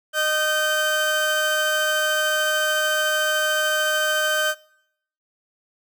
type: tone pair together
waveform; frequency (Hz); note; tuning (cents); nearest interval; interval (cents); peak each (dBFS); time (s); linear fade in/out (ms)
30% pulse; 615 / 1544.3; D#5 / G6; -20 / -26; octave + major third; 1594; -21 / -18; 0.13-4.55; 50
effects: noise-tail reverb RT60 0.7 s tail -22 dB re dry